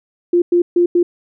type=tone bursts at uneven times; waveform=sine; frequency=349.2 Hz; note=F4; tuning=in tune; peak=-9 dBFS; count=4; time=0.33-0.42 / 0.52-0.62 / 0.76-0.86 / 0.95-1.03 s; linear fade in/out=5 ms; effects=none